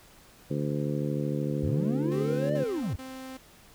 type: harmonic tone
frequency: 73.1 Hz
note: D2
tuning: 7 cents flat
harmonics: 2 / 3 / 4 / 5 / 6 / 7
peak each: -30 / -34 / -34 / -37 / -39 / -37 dBFS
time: 0.5-2.64 s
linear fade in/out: 10 ms
type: linear two-way sweep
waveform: triangle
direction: up then down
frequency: 69.3 to 610 to 69.3 Hz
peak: -26 dBFS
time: 1.63-2.96 s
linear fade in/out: 5 ms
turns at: 2.55 s
type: tone bursts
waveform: sawtooth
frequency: 261.6 Hz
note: C4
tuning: in tune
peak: -35 dBFS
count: 3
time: 2.11-3.374 s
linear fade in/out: 10 ms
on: 390 ms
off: 47 ms
effects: pink hiss -55 dBFS RMS until 3.74 s